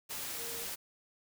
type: tone in noise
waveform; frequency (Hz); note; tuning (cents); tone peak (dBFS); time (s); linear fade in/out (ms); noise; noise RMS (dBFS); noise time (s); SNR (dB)
sine; 465.5; A#4; -2; -47; 0.38-0.66; 20; white; -40; 0.09-0.76; -10
effects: none